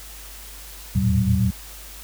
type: tone cluster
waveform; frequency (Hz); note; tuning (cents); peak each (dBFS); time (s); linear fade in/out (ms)
sine; 81.2 / 86.5 / 111.7 / 120 / 189.9; E2 / F2 / A2 / B2 / F#3; -26 / -16 / +27 / -49 / +45; -24 / -26 / -22 / -23 / -21; 0.95-1.51; 10
effects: added 50 Hz sine -41 dBFS peak until 2.03 s + white hiss -41 dBFS RMS until 2.03 s